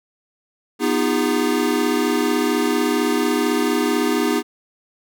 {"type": "chord", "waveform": "square", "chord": "F half-diminished seventh", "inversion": "second", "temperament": "equal with one note detuned", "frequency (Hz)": [246.9, 311.1, 349.2, 404.9], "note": ["Cb4", "Eb4", "F4", "Ab4"], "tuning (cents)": [0, 0, 0, -44], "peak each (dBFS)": [-23, -22, -27, -23], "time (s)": [0.79, 4.43], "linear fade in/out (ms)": 50, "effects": []}